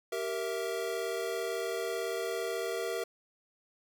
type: chord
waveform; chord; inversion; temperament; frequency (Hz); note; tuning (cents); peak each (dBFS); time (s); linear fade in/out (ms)
square; E diminished; first; equal with one note detuned; 388.2 / 466.2 / 659.3; G4 / Bb4 / E5; -17 / 0 / 0; -38 / -36 / -39; 0.12-3.04; 5
effects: none